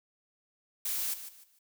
blue noise with echo, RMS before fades -33 dBFS, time 0.85-1.14 s, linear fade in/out 5 ms, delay 150 ms, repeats 3, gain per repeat -11 dB, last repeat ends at 1.59 s, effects none

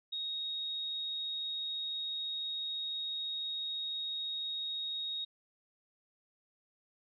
sine tone, 3754 Hz, A#7, 11 cents sharp, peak -35 dBFS, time 0.12-5.25 s, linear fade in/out 10 ms, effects none

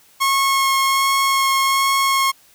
sawtooth tone with vibrato, 1087 Hz, C#6, 34 cents flat, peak -11 dBFS, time 0.2-2.32 s, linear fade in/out 20 ms, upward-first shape sine, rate 1.3 Hz, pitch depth 9 cents each way, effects white hiss -52 dBFS RMS until 2.54 s

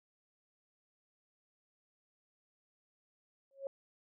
sine tone with exponential growth, 547 Hz, C#5, 23 cents flat, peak -33 dBFS, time 3.51-3.67 s, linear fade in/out 1 ms, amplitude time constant 34 ms, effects none

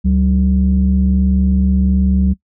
sine tone pair together, 71.32 / 190 Hz, C#2 / F#3, +50 / +46 cents, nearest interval octave + perfect fourth, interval 1696 cents, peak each -12 dBFS, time 0.04-2.34 s, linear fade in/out 20 ms, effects noise-tail reverb RT60 0.1 s tail -21 dB re dry + tanh soft clip ceiling -4 dBFS

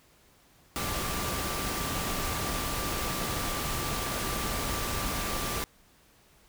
sine tone in noise, 1174.7 Hz, D6, in tune, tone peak -39 dBFS, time 0.76-5.64 s, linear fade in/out 0 ms, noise pink, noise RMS -32 dBFS, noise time 0.76-5.64 s, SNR -10 dB, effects pink hiss -61 dBFS RMS until 6.48 s

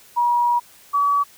sine tone pair in turn, 959 / 1140.4 Hz, A#5 / C#6, +49 / +49 cents, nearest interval minor third, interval 300 cents, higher second, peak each -15 / -15 dBFS, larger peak neither, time 0.16-0.6 / 0.93-1.24 s, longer first, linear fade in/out 20 ms, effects white hiss -49 dBFS RMS until 1.37 s

